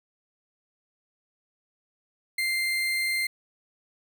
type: tone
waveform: 35% pulse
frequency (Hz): 2093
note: C7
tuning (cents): 0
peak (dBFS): -23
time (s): 2.38-3.27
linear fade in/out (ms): 5
effects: none